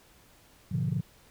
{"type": "chord", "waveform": "sine", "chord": "G# diminished seventh", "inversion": "none", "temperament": "equal with one note detuned", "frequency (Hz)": [105.21, 123.47, 146.83, 174.61], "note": ["G#2", "B2", "D3", "F3"], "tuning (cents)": [23, 0, 0, 0], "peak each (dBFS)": [-34, -31, -30, -31], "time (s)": [0.71, 1.01], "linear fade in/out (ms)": 10, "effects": ["tanh soft clip ceiling -20 dBFS", "pink hiss -59 dBFS RMS until 1.3 s"]}